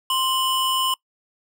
square tone pair together, 1046.5 / 2960 Hz, C6 / F#7, 0 / 0 cents, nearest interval octave + tritone, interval 1800 cents, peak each -23 dBFS, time 0.1-0.94 s, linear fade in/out 2 ms, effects noise-tail reverb RT60 0.1 s tail -23 dB re dry

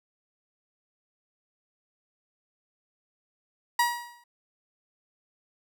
30% pulse tone with exponential decay, 957 Hz, A#5, 45 cents sharp, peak -16 dBFS, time 3.79-4.24 s, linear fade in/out 5 ms, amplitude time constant 97 ms, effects none

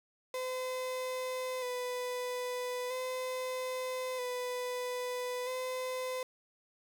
35% pulse tone with vibrato, 504 Hz, B4, 35 cents sharp, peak -33 dBFS, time 0.34-6.23 s, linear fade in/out 2 ms, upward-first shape square, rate 0.39 Hz, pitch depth 24 cents each way, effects 10-bit

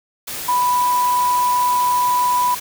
sine tone in noise, 987.8 Hz, B5, in tune, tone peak -14 dBFS, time 0.48-2.55 s, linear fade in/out 10 ms, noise white, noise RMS -28 dBFS, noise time 0.27-2.6 s, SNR +11 dB, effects none

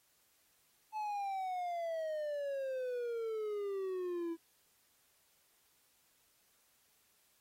triangle exponential sweep, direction down, 872 to 328.8 Hz, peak -34 dBFS, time 0.92-4.37 s, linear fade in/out 50 ms, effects white hiss -72 dBFS RMS until 7.4 s + AAC 48 kbps

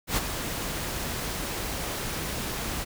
pink noise with ADSR envelope, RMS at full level -24 dBFS, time 0.07-2.85 s, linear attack 99 ms, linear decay 26 ms, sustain -8 dB, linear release 25 ms, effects none

